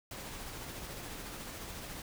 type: noise with tremolo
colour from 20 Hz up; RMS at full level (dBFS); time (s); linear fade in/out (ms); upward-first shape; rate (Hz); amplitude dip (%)
pink; -43; 0.11-2.02; 2; sine; 14; 25
effects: none